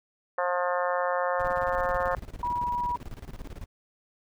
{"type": "harmonic tone", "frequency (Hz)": 178.2, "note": "F3", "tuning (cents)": 35, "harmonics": [3, 4, 5, 6, 7, 8, 9, 10], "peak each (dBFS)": [-28, -32, -34, -32, -35, -38, -40, -37], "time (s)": [0.38, 2.15], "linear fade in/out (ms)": 2}
{"type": "noise with tremolo", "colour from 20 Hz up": "brown", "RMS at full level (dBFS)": -37, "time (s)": [1.39, 3.66], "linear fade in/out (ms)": 10, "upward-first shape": "square", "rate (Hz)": 18, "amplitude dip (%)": 80}
{"type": "tone", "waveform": "sine", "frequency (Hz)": 969, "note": "B5", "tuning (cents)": -33, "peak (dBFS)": -26, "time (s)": [2.43, 2.96], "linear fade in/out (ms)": 2}
{"effects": []}